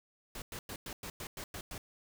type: noise bursts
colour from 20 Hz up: pink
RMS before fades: -43 dBFS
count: 9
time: 0.35-1.78 s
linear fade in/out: 2 ms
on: 70 ms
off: 100 ms
effects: none